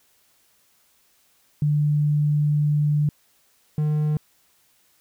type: tone pair in turn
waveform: sine / triangle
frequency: 148.3 / 151.42 Hz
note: D3 / D#3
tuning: +17 / -47 cents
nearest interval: unison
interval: 36 cents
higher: second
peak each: -17 dBFS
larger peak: neither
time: 1.62-3.09 / 3.78-4.17 s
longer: first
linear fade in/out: 2 ms
effects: white hiss -62 dBFS RMS until 5 s